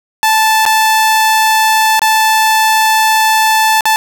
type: tone with dropouts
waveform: sawtooth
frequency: 877 Hz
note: A5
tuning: 6 cents flat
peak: -4 dBFS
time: 0.23-3.96 s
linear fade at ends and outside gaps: 0 ms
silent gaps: 0.653-0.662 / 1.994-2.018 / 3.808-3.855 s
effects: none

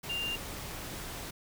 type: tone in noise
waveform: sine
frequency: 2794 Hz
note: F7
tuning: in tune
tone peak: -32 dBFS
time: 0.09-0.36 s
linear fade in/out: 10 ms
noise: pink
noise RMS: -41 dBFS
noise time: 0.03-1.31 s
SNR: +6 dB
effects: none

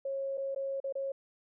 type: tone with dropouts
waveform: sine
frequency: 545 Hz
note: C#5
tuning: 29 cents flat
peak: -32 dBFS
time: 0.05-1.12 s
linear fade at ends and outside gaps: 5 ms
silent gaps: 0.374-0.378 / 0.548-0.56 / 0.802-0.841 / 0.925-0.953 s
effects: none

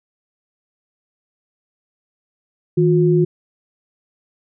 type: tone pair together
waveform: sine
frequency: 159.32 / 358 Hz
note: D#3 / F4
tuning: +41 / +43 cents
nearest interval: octave + major second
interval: 1402 cents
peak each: -14 dBFS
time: 2.77-3.25 s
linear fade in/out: 10 ms
effects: none

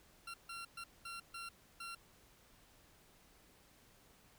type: tone bursts at uneven times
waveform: 20% pulse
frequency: 1370 Hz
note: F6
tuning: 34 cents flat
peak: -40 dBFS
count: 6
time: 0.27-0.34 / 0.49-0.65 / 0.77-0.84 / 1.05-1.2 / 1.34-1.49 / 1.8-1.95 s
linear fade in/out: 5 ms
effects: pink hiss -66 dBFS RMS until 4.38 s

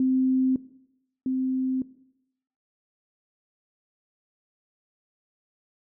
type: tone pair in turn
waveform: sine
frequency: 260 / 260 Hz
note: C4 / C4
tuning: -11 / -11 cents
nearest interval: unison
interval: 0 cents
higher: neither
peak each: -19 / -23 dBFS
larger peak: first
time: 0-0.56 / 1.26-1.82 s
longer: neither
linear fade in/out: 2 ms
effects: noise-tail reverb RT60 0.8 s tail -18 dB re dry

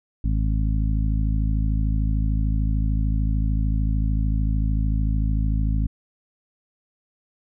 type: harmonic tone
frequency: 53.4 Hz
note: G#1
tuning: 49 cents sharp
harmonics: 1 / 2 / 3 / 4 / 5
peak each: -20 / -26 / -30 / -32 / -34 dBFS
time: 0.24-5.87 s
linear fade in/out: 5 ms
effects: none

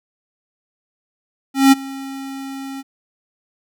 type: tone with ADSR envelope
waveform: square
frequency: 270.8 Hz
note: C#4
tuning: 40 cents flat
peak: -6 dBFS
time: 1.54-2.83 s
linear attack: 180 ms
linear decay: 22 ms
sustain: -22 dB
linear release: 31 ms
effects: none

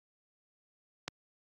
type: click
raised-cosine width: 0.2 ms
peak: -17 dBFS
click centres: 1.08 s
effects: high-pass 100 Hz 12 dB/octave + Opus 48 kbps

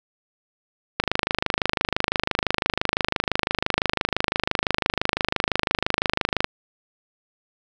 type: click train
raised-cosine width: 0.3 ms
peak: -3 dBFS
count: 142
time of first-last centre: 1-6.444 s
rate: 25.9 Hz
effects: none

